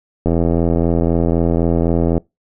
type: click train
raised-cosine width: 2 ms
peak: -3 dBFS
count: 162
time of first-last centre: 0.26-2.179 s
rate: 83.9 Hz
effects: noise-tail reverb RT60 0.2 s tail -24 dB re dry